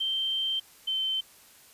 sine tone pair in turn, 3132 / 3089 Hz, G7 / G7, -2 / -26 cents, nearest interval unison, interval 24 cents, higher first, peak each -26 / -26 dBFS, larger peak neither, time 0-0.6 / 0.87-1.21 s, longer first, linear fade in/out 10 ms, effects white hiss -55 dBFS RMS until 1.73 s + resampled to 32000 Hz

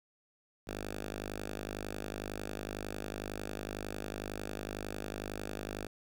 5% pulse tone with notch filter, 51 Hz, G#1, 31 cents flat, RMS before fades -41 dBFS, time 0.67-5.87 s, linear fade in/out 5 ms, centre 140 Hz, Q 1.5, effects none

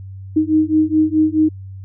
sine beating tone pair, 309.1 / 313.8 Hz, D#4 / D#4, -11 / +15 cents, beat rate 4.7 Hz, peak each -15 dBFS, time 0.36-1.49 s, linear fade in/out 10 ms, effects added 96 Hz sine -30 dBFS peak until 1.84 s

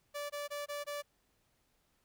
sawtooth tone bursts, 581 Hz, D5, 19 cents flat, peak -34 dBFS, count 5, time 0.14-1.024 s, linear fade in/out 20 ms, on 160 ms, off 21 ms, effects pink hiss -75 dBFS RMS until 2.04 s

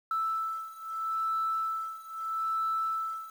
sine beating tone pair, 1318.5 / 1319.28 Hz, E6 / E6, 0 / +1 cents, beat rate 0.78 Hz, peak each -31 / -33 dBFS, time 0.11-3.3 s, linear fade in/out 2 ms, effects tanh soft clip ceiling -22 dBFS + 9-bit

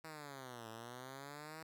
5% pulse linear two-way sweep, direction down then up, 161.6 to 110 to 161.6 Hz, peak -37 dBFS, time 0.04-1.63 s, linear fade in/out 5 ms, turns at 0.69 s, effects none

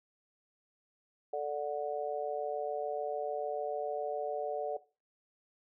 sine chord, D major, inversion second, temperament just, 440.5 / 587.3 / 734.2 Hz, A4 / D5 / F#5, +2 / 0 / -14 cents, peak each -37 / -36 / -37 dBFS, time 1.33-4.77 s, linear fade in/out 5 ms, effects noise-tail reverb RT60 0.3 s tail -17 dB re dry

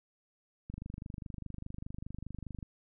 click train, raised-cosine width 5 ms, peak -29 dBFS, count 49, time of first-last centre 0.7-2.628 s, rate 24.9 Hz, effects none

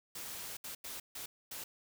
white noise bursts at uneven times, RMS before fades -44 dBFS, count 5, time 0.15-0.57 / 0.64-0.75 / 0.84-1 / 1.15-1.26 / 1.51-1.64 s, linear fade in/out 5 ms, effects none

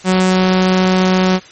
sawtooth tone, 185.7 Hz, F#3, 7 cents sharp, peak -6 dBFS, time 0.04-1.4 s, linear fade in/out 50 ms, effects white hiss -39 dBFS RMS until 1.51 s + MP3 32 kbps

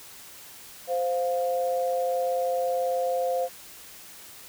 sine tone pair together, 520 / 701.8 Hz, C5 / F5, -11 / +8 cents, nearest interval perfect fourth, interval 519 cents, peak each -25 / -28 dBFS, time 0.87-3.49 s, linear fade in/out 50 ms, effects white hiss -46 dBFS RMS until 4.48 s

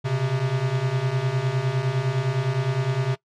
square beating tone pair, 124.6 / 134.4 Hz, B2 / C3, +16 / +47 cents, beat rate 9.8 Hz, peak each -27 / -24 dBFS, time 0.04-3.16 s, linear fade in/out 20 ms, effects noise-tail reverb RT60 0.1 s tail -19 dB re dry + low-pass 5000 Hz 12 dB/octave

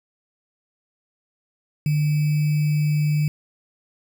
sine tone with sample-and-hold, 150.1 Hz, D3, 38 cents sharp, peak -17 dBFS, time 1.86-3.28 s, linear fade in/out 2 ms, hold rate 2450 Hz, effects none

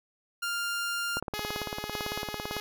sawtooth tone, 1399 Hz, F6, 3 cents sharp, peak -26 dBFS, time 0.42-1.2 s, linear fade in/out 10 ms
click train, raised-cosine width 1 ms, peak -19 dBFS, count 26, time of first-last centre 1.17-2.567 s, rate 17.9 Hz
5% pulse tone with tremolo, 419.7 Hz, G#4, 18 cents sharp, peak -22 dBFS, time 1.34-2.6 s, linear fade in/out 0 ms, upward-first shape square, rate 1.7 Hz, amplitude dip 35%
effects none

